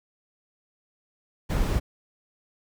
brown noise, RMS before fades -24 dBFS, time 1.49-1.8 s, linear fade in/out 20 ms, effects none

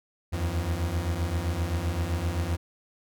40% pulse beating tone pair, 79.4 / 87.1 Hz, D#2 / F2, +36 / -4 cents, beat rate 7.7 Hz, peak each -30 / -27 dBFS, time 0.32-2.57 s, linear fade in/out 20 ms, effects none

